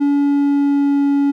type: tone with pitch glide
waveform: triangle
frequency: 284.8 to 281.9 Hz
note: C#4 to C#4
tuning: +47 to +29 cents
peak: -10 dBFS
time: 0-1.32 s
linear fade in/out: 20 ms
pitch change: -18 cents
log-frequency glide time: 0.11-1.08 s
effects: none